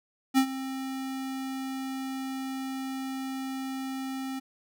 square tone with ADSR envelope, 265.3 Hz, C4, 24 cents sharp, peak -18 dBFS, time 0.34-4.4 s, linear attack 37 ms, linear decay 79 ms, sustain -15 dB, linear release 16 ms, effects none

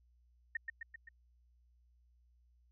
sine tone with echo, 1840 Hz, A#6, 23 cents flat, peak -33 dBFS, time 0.55-0.57 s, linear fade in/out 5 ms, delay 130 ms, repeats 4, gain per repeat -4 dB, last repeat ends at 1.09 s, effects added 60 Hz sine -66 dBFS peak until 2.71 s

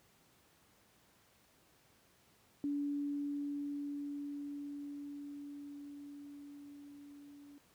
sine tone with level ramp, 287 Hz, D4, 40 cents flat, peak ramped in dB -33 to -53 dBFS, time 2.64-7.58 s, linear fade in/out 0 ms, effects pink hiss -68 dBFS RMS until 7.74 s + high-pass 80 Hz 12 dB/octave

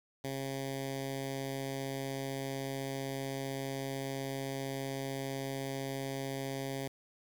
10% pulse tone with notch filter, 135.7 Hz, C#3, 36 cents flat, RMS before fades -38 dBFS, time 0.24-6.88 s, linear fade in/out 5 ms, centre 1200 Hz, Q 1.3, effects 9-bit

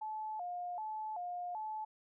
sine tone with vibrato, 784 Hz, G5, in tune, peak -38 dBFS, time 0.01-1.85 s, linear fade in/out 10 ms, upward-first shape square, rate 1.3 Hz, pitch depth 170 cents each way, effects none

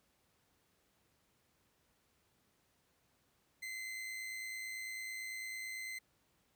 40% pulse tone with amplitude modulation, 2060 Hz, C7, 28 cents flat, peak -39 dBFS, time 3.62-5.99 s, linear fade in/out 10 ms, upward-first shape sine, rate 109 Hz, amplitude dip 40%, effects pink hiss -75 dBFS RMS until 6.55 s + high-pass 60 Hz 12 dB/octave

